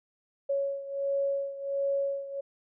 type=beating tone pair; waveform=sine; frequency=555 / 556.4 Hz; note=C#5 / C#5; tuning=+2 / +6 cents; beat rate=1.4 Hz; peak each=-29 / -33 dBFS; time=0.49-2.41 s; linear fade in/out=10 ms; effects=none